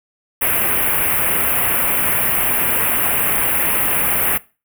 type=band-stop noise; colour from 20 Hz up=white; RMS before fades=-17 dBFS; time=0.41-4.38 s; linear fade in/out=10 ms; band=2800 to 10000 Hz; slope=48 dB/octave; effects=noise-tail reverb RT60 0.3 s tail -20 dB re dry